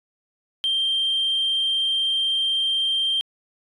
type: tone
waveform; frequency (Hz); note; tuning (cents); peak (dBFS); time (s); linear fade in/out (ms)
sine; 3164; G7; +15; -18; 0.64-3.21; 0
effects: tanh soft clip ceiling -16 dBFS